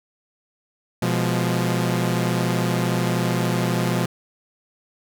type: chord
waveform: sawtooth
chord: F diminished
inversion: second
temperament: equal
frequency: 123.47 / 174.61 / 207.7 Hz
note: Cb3 / F3 / Ab3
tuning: 0 / 0 / 0 cents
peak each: -19 / -19 / -24 dBFS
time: 1.02-4.06 s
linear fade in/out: 5 ms
effects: none